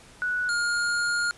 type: tone pair in turn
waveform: sine / square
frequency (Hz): 1474 / 1419.7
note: F#6 / F6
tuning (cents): -7 / +28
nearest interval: minor second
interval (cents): 65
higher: first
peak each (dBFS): -24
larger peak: neither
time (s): 0.22-0.49 / 0.49-1.31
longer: second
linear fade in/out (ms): 0
effects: pink hiss -51 dBFS RMS until 1.37 s + resampled to 24000 Hz